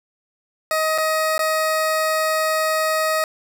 20% pulse tone with dropouts, 630 Hz, D#5, 21 cents sharp, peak -13 dBFS, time 0.71-3.24 s, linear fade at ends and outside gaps 1 ms, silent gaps 0.979-0.983 / 1.38-1.392 s, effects none

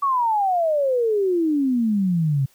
sine exponential sweep, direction down, 1144 to 131.3 Hz, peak -17 dBFS, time 0.02-2.46 s, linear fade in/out 10 ms, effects white hiss -58 dBFS RMS until 2.54 s

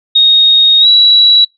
sine tone with pitch glide, 3729 to 3912 Hz, A#7 to B7, 0 to -17 cents, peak -3 dBFS, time 0.15-1.45 s, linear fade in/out 10 ms, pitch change +83 cents, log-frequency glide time 0.8-0.87 s, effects noise-tail reverb RT60 0.2 s tail -23 dB re dry

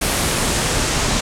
pink noise with low-pass filter sweep, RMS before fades -19 dBFS, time 0.01-1.21 s, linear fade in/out 10 ms, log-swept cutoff 11000 to 7200 Hz, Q 1.4, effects none

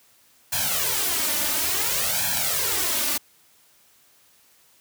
white noise with flanger, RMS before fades -24 dBFS, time 0.52-3.18 s, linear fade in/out 10 ms, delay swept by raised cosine 1.2 to 3.4 ms, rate 0.57 Hz, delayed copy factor +1, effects white hiss -58 dBFS RMS until 4.8 s + high-pass 60 Hz 12 dB/octave

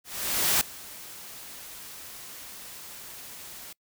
white noise with ADSR envelope, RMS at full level -22 dBFS, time 0.04-3.73 s, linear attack 570 ms, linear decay 3 ms, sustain -21 dB, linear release 5 ms, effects noise-tail reverb RT60 0.1 s tail -25 dB re dry

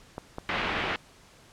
clicks, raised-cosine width 1 ms, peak -20 dBFS, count 3, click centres 0.181 / 0.384 / 0.839 s
white low-pass noise, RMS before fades -30 dBFS, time 0.49-0.96 s, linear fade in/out 0 ms, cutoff 2800 Hz, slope 24 dB/octave
effects pink hiss -55 dBFS RMS until 1.52 s + low-pass 9000 Hz 12 dB/octave

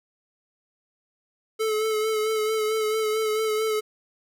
square tone with vibrato, 434.4 Hz, A4, 22 cents flat, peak -23 dBFS, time 1.59-3.81 s, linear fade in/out 20 ms, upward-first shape sine, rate 4.5 Hz, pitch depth 29 cents each way, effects none

